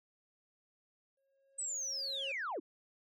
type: tone with exponential growth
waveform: triangle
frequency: 545 Hz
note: C#5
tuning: 29 cents flat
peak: -38 dBFS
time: 1.17-2.32 s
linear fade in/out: 5 ms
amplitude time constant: 250 ms
type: linear sweep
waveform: sine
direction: down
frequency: 8200 to 246.9 Hz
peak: -35 dBFS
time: 1.58-2.6 s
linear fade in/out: 10 ms
effects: tanh soft clip ceiling -32 dBFS